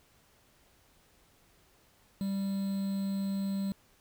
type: tone with quantisation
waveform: triangle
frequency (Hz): 196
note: G3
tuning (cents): 0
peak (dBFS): -28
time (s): 2.21-3.72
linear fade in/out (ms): 0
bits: 8
effects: pink hiss -65 dBFS RMS until 4 s